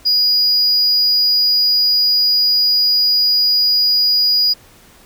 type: tone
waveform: sine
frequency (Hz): 4900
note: D#8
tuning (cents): -27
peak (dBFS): -8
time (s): 0.05-4.54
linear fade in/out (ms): 20
effects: tanh soft clip ceiling -10 dBFS + pink hiss -46 dBFS RMS until 5.05 s